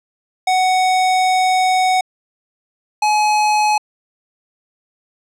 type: tone pair in turn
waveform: square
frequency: 744 / 846.5 Hz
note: F#5 / G#5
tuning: +9 / +33 cents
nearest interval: major second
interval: 224 cents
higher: second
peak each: -13 dBFS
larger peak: neither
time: 0.47-2.01 / 3.02-3.78 s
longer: first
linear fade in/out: 5 ms
effects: low-pass 8000 Hz 12 dB/octave